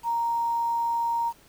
sine tone with quantisation, 932.3 Hz, A#5, in tune, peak -23 dBFS, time 0.03-1.33 s, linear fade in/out 50 ms, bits 8, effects pink hiss -56 dBFS RMS until 1.48 s

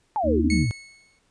sine exponential sweep, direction down, 896 to 101.8 Hz, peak -21 dBFS, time 0.16-0.71 s, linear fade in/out 0 ms
harmonic tone, 77.78 Hz, D#2, in tune, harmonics 1 / 3 / 4, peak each -24 / -24 / -24 dBFS, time 0.23-0.67 s, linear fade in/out 50 ms
sawtooth tone with exponential decay, 2196 Hz, C#7, 17 cents flat, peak -21 dBFS, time 0.5-1.19 s, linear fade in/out 2 ms, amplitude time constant 150 ms
effects pink hiss -66 dBFS RMS until 1.3 s + resampled to 22050 Hz

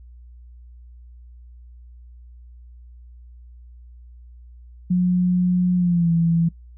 sine tone with pitch glide, 180 to 166.98 Hz, F#3 to E3, -47 to +23 cents, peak -15 dBFS, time 4.9-6.49 s, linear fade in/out 10 ms, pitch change -130 cents, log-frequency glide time 5.76-6.11 s, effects noise-tail reverb RT60 0.1 s tail -22 dB re dry + added 60 Hz sine -41 dBFS peak until 6.77 s

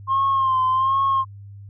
sine tone with vibrato, 1061 Hz, C6, 24 cents sharp, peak -15 dBFS, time 0.07-1.25 s, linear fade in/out 50 ms, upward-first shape sine, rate 1.3 Hz, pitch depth 50 cents each way, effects tanh soft clip ceiling -13 dBFS + added 100 Hz sine -37 dBFS peak until 1.69 s

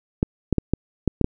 clicks, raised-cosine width 3 ms, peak -5 dBFS, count 7, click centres 0.229 / 0.527 / 0.583 / 0.736 / 1.077 / 1.213 / 1.244 s, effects none

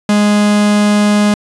45% pulse tone, 207.7 Hz, G#3, in tune, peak -8 dBFS, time 0.09-1.34 s, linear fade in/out 2 ms, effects resampled to 24000 Hz

